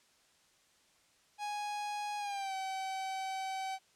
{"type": "tone with pitch glide", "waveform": "45% pulse", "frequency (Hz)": [830, 765.5], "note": ["G#5", "G5"], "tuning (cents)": [-1, -41], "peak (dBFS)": -36, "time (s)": [1.38, 3.79], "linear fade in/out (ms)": 50, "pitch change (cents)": -140, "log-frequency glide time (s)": [2.18, 2.54], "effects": ["white hiss -68 dBFS RMS until 3.95 s", "low-pass 8000 Hz 12 dB/octave"]}